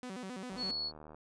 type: tone with vibrato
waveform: sawtooth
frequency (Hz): 218.1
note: A3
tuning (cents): -15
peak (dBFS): -37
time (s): 0.03-0.71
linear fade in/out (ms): 0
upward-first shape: square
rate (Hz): 7.5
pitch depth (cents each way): 240
type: click train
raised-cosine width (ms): 1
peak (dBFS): -37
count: 49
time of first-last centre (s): 0.52-1.146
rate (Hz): 76.7
type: tone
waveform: sine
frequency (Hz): 4384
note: C#8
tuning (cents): -20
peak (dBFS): -34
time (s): 0.57-0.92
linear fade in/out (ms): 50
effects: resampled to 22050 Hz